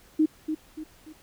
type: tone with echo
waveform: sine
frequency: 311.1 Hz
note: D#4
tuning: in tune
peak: -17 dBFS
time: 0.19-0.26 s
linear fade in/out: 10 ms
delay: 290 ms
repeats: 3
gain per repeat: -8 dB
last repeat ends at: 1.13 s
effects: pink hiss -56 dBFS RMS until 1.22 s